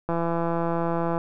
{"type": "click train", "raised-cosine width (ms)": 1, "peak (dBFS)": -13, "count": 184, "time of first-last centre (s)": [0.09, 1.179], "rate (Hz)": 168, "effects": []}